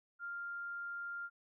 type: tone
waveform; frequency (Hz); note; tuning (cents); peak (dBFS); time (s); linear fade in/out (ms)
sine; 1397; F6; 0; -40; 0.19-1.3; 50
effects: none